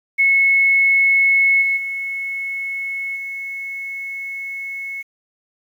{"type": "tone with level steps", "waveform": "sine", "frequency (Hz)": 2192, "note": "C#7", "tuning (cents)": -20, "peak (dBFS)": [-11, -15, -22, -25], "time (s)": [0.18, 5.03], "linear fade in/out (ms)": 20, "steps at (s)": [1.61, 1.76, 3.15], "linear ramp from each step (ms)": 20, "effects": ["8-bit"]}